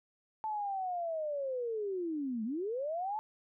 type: linear two-way sweep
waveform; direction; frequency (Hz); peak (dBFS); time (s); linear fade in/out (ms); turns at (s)
sine; down then up; 880 to 210.5 to 880; -33; 0.44-3.19; 0; 2.44
effects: none